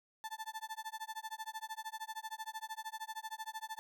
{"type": "tone with tremolo", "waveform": "35% pulse", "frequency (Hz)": 880, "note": "A5", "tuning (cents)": 0, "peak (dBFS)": -37, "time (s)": [0.24, 3.79], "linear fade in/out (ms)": 0, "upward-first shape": "sine", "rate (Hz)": 13, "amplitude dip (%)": 100, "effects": []}